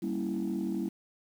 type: chord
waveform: sine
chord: G diminished seventh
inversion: none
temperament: equal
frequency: 196 / 233.1 / 277.2 / 329.6 Hz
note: G3 / Bb3 / Db4 / Fb4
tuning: 0 / 0 / 0 / 0 cents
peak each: -33 / -35 / -37 / -33 dBFS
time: 0.02-0.89 s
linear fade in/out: 10 ms
effects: tanh soft clip ceiling -24 dBFS + 9-bit